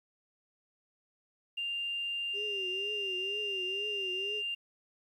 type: tone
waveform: sine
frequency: 2794 Hz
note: F7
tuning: in tune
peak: -32 dBFS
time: 1.57-4.55 s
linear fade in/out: 10 ms
type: tone with vibrato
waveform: sine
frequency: 393.8 Hz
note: G4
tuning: 8 cents sharp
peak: -38 dBFS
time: 2.33-4.43 s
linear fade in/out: 50 ms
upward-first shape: triangle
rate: 2.1 Hz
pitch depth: 140 cents each way
effects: tanh soft clip ceiling -26 dBFS + 11-bit